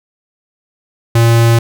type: tone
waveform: square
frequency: 116 Hz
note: A#2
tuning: 8 cents flat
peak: -7 dBFS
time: 1.15-1.59 s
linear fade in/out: 5 ms
effects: none